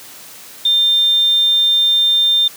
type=tone; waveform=sine; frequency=3600 Hz; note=A7; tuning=39 cents sharp; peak=-10 dBFS; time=0.65-2.48 s; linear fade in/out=5 ms; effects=white hiss -37 dBFS RMS until 2.56 s + high-pass 100 Hz 12 dB/octave